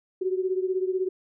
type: beating tone pair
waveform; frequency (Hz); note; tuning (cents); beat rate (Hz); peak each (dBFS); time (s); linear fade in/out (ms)
sine; 370.1 / 386.1; F#4 / G4; 0 / -26; 16; -25 / -29; 0.21-1.09; 10
effects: none